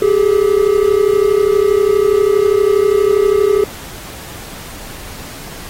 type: tone pair together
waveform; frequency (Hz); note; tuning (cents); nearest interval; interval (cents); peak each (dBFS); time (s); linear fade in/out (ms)
triangle; 392 / 424.4; G4 / G#4; 0 / +38; minor second; 138; -10; 0.02-3.64; 2
effects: pink hiss -32 dBFS RMS until 5.69 s + AAC 48 kbps